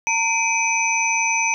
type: tone cluster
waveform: sine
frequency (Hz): 912 / 2325 / 2514 / 5990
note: A#5 / D7 / D#7 / F#8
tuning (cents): -38 / -18 / +17 / +20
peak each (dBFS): -23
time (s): 0.07-1.54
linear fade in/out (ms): 0
effects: none